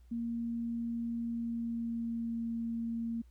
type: tone with pitch glide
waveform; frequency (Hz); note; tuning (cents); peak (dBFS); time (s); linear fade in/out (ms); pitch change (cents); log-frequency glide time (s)
sine; 233.1 to 230.4; A#3 to A#3; 0 to -20; -33; 0.11-3.22; 10; -20; 1.23-2.48
effects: added 60 Hz sine -55 dBFS peak until 3.3 s + pink hiss -75 dBFS RMS until 3.3 s